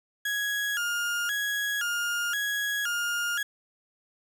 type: tone with vibrato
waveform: 35% pulse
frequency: 1535 Hz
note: G6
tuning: 37 cents flat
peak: -25 dBFS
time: 0.25-3.43 s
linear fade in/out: 5 ms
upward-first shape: square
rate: 0.96 Hz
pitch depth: 140 cents each way
effects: none